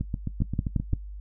two click trains, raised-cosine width 5 ms, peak -16 / -12 dBFS, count 8 / 4, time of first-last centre 0.01-0.931 / 0.42-0.934 s, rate 7.6 / 5.84 Hz, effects noise-tail reverb RT60 0.1 s tail -17 dB re dry + added 50 Hz sine -36 dBFS peak until 1.2 s

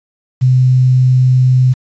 sine tone with quantisation, 128 Hz, C3, 38 cents flat, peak -6 dBFS, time 0.41-1.74 s, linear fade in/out 20 ms, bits 6, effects resampled to 16000 Hz

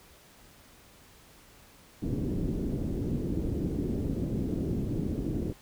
white low-pass noise, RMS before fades -31 dBFS, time 2.02-5.53 s, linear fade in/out 10 ms, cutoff 330 Hz, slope 24 dB/octave, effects pink hiss -56 dBFS RMS until 5.61 s

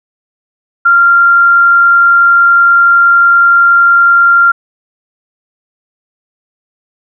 sine tone with frequency modulation, 1387 Hz, F6, 12 cents flat, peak -3 dBFS, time 0.85-4.52 s, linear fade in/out 10 ms, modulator 30.7 Hz, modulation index 0.21, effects none

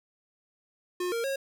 square tone with pitch steps, 358.9 / 464 / 544 Hz, F4 / A#4 / C#5, +47 / -8 / -33 cents, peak -29 dBFS, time 1-1.36 s, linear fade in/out 5 ms, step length 120 ms, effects none

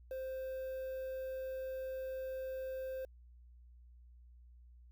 triangle tone with quantisation, 523.3 Hz, C5, in tune, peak -37 dBFS, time 0.11-3.05 s, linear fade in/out 2 ms, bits 10, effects added 60 Hz sine -56 dBFS peak until 4.91 s

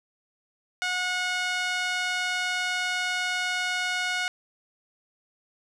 5% pulse tone with band-pass filter, 728 Hz, F#5, 28 cents flat, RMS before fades -28 dBFS, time 0.82-4.28 s, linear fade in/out 0 ms, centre 1500 Hz, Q 1.1, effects none

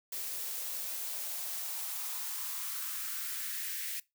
blue noise with high-pass filter sweep, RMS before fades -38 dBFS, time 0.12-4 s, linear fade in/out 5 ms, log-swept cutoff 380 to 2000 Hz, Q 2.8, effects noise-tail reverb RT60 0.2 s tail -21 dB re dry

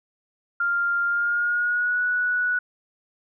sine tone with pitch glide, 1396.9 to 1472.3 Hz, F6 to F#6, 0 to -9 cents, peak -20 dBFS, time 0.6-2.59 s, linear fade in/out 5 ms, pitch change +91 cents, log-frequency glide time 1.06-2.02 s, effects none

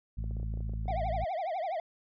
harmonic tone, 54.4 Hz, A1, 19 cents flat, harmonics 1 / 2 / 3 / 4, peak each -33 / -38 / -46 / -49 dBFS, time 0.17-1.25 s, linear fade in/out 10 ms
clicks, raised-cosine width 2 ms, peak -35 dBFS, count 12, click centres 0.241 / 0.31 / 0.368 / 0.399 / 0.43 / 0.539 / 0.574 / 0.606 / 0.695 / 0.736 / 0.857 / 0.907 s
triangle tone with vibrato, 698.5 Hz, F5, in tune, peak -29 dBFS, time 0.88-1.8 s, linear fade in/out 2 ms, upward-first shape triangle, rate 12 Hz, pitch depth 240 cents each way
effects resampled to 11025 Hz

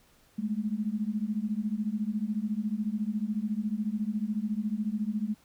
sine beating tone pair, 205.5 / 219.5 Hz, G#3 / A3, -18 / -4 cents, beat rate 14 Hz, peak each -31 dBFS, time 0.38-5.35 s, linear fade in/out 10 ms, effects pink hiss -63 dBFS RMS until 5.44 s

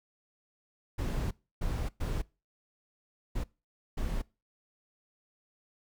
brown noise bursts at uneven times, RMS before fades -32 dBFS, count 5, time 0.98-1.31 / 1.61-1.89 / 2-2.22 / 3.35-3.44 / 3.97-4.22 s, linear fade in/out 10 ms, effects noise-tail reverb RT60 0.3 s tail -23 dB re dry

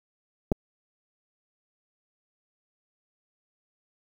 clicks, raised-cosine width 2 ms, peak -9 / -18 dBFS, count 2, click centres 0.518 / 0.523 s, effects 8-bit

